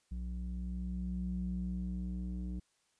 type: tone with low-pass filter sweep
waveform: square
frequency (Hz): 61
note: B1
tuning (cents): -21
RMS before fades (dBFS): -38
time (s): 0.11-2.6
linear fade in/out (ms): 10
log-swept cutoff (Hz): 140 to 240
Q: 4.3
effects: white hiss -75 dBFS RMS until 2.99 s + resampled to 22050 Hz